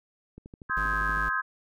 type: click train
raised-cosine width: 3 ms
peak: -31 dBFS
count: 11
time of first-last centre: 0.38-1.174 s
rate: 12.6 Hz
type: chord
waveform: sine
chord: Ab major seventh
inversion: first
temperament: equal with one note detuned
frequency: 1046.5 / 1267 / 1568 / 1661.2 Hz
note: C6 / Eb6 / G6 / Ab6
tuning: 0 / +31 / 0 / 0 cents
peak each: -32 / -31 / -30 / -31 dBFS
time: 0.69-1.42 s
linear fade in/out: 20 ms
type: tone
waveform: square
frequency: 53.8 Hz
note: A1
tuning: 38 cents flat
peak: -33 dBFS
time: 0.77-1.29 s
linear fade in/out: 0 ms
effects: none

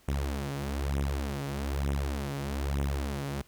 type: beating tone pair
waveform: sawtooth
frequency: 69.3 / 70.4 Hz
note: C#2 / C#2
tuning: 0 / +27 cents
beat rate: 1.1 Hz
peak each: -28 / -29 dBFS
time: 0.08-3.42 s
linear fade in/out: 5 ms
effects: pink hiss -61 dBFS RMS until 3.47 s

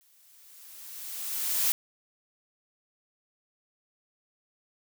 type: noise with exponential growth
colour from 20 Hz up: blue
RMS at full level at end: -24 dBFS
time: 0.01-1.72 s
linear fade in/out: 0 ms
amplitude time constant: 370 ms
effects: none

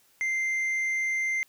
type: tone with tanh clipping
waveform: sine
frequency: 2088 Hz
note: C7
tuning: 4 cents flat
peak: -26 dBFS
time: 0.21-1.43 s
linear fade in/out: 0 ms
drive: 4 dB
effects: white hiss -63 dBFS RMS until 1.48 s

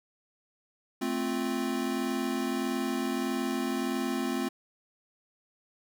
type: chord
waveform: square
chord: F major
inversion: first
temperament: equal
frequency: 220 / 261.6 / 349.2 Hz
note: A3 / C4 / F4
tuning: 0 / 0 / 0 cents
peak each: -35 / -32 / -35 dBFS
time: 1.01-4.49 s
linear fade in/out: 10 ms
effects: none

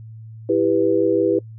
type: chord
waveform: sine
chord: E minor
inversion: none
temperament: just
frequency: 329.6 / 395.6 / 494.4 Hz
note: E4 / G4 / B4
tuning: 0 / +16 / +2 cents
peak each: -19 dBFS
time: 0.49-1.39 s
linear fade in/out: 5 ms
effects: noise-tail reverb RT60 0.1 s tail -24 dB re dry + added 111 Hz sine -35 dBFS peak until 1.58 s

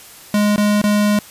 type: tone with dropouts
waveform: square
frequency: 207.7 Hz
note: G#3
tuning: in tune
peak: -13 dBFS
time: 0.34-1.19 s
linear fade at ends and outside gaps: 2 ms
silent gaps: 0.561-0.579 / 0.816-0.839 s
effects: white hiss -40 dBFS RMS until 1.3 s + resampled to 32000 Hz

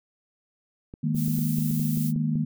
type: clicks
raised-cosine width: 3 ms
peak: -26 dBFS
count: 10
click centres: 0.939 / 1.15 / 1.281 / 1.388 / 1.585 / 1.71 / 1.797 / 1.974 / 2.16 / 2.356 s
type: chord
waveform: sine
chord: D# suspended fourth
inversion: none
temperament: equal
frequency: 155.56 / 207.7 / 233.1 Hz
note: D#3 / G#3 / A#3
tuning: 0 / 0 / 0 cents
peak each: -25 / -31 / -27 dBFS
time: 1.03-2.45 s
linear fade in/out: 10 ms
type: noise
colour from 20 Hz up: violet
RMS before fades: -36 dBFS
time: 1.14-2.13 s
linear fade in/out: 50 ms
effects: none

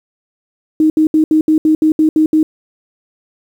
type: tone bursts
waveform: sine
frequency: 312.2 Hz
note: D#4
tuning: 6 cents sharp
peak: -7 dBFS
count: 10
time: 0.8-2.43 s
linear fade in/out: 2 ms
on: 100 ms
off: 70 ms
effects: 7-bit

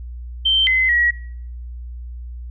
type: tone with pitch steps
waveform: sine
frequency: 3120 / 2047 / 1914 Hz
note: G7 / C7 / A#6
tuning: -9 / -38 / +45 cents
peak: -13 dBFS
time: 0.45-1.11 s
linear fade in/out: 10 ms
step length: 220 ms
effects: noise-tail reverb RT60 0.7 s tail -26 dB re dry + added 60 Hz sine -29 dBFS peak until 2.5 s

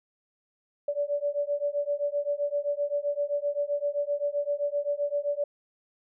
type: beating tone pair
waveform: sine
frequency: 574 / 581.7 Hz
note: D5 / D5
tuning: -40 / -17 cents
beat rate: 7.7 Hz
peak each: -29 dBFS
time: 0.88-5.44 s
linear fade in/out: 5 ms
effects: none

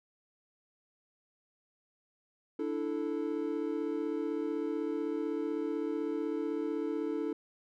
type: chord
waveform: triangle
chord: D suspended second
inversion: none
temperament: equal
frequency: 293.7 / 329.6 / 440 Hz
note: D4 / E4 / A4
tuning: 0 / 0 / 0 cents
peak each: -34 dBFS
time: 2.59-7.33 s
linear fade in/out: 5 ms
effects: none

